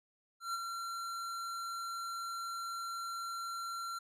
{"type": "tone with ADSR envelope", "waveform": "square", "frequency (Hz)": 1366, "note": "F6", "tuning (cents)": -39, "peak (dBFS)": -34, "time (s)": [0.4, 3.99], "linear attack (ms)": 140, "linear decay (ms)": 27, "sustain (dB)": -5, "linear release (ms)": 9, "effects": ["low-pass 12000 Hz 12 dB/octave"]}